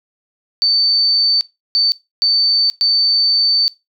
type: tone bursts at uneven times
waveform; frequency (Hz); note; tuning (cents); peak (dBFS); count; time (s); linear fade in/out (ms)
sine; 4552; C#8; +45; -11; 4; 0.62-1.41 / 1.75-1.92 / 2.22-2.7 / 2.81-3.68; 0
effects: noise-tail reverb RT60 0.2 s tail -20 dB re dry